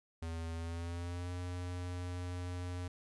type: tone with pitch glide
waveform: square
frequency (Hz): 82.41 to 89.35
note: E2 to F2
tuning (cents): 0 to +40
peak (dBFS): -39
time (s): 0.22-2.88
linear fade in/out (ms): 5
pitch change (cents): +140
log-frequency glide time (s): 0.54-1.32
effects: resampled to 24000 Hz + 13-bit